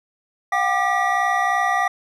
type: tone cluster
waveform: triangle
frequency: 720 / 783 / 1193 / 1934 Hz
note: F#5 / G5 / D6 / B6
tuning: -47 / -2 / +27 / -37 cents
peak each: -21 dBFS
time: 0.52-1.88 s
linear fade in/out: 5 ms
effects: none